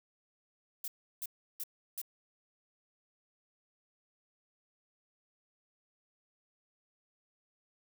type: noise bursts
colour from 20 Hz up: violet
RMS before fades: -39 dBFS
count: 4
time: 0.84-2.016 s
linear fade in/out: 2 ms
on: 39 ms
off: 340 ms
effects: none